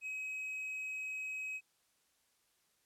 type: tone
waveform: triangle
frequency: 2543 Hz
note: D#7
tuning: 37 cents sharp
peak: -37 dBFS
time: 0.01-1.61 s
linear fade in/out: 50 ms
effects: white hiss -75 dBFS RMS until 2.85 s + low-pass 12000 Hz 12 dB/octave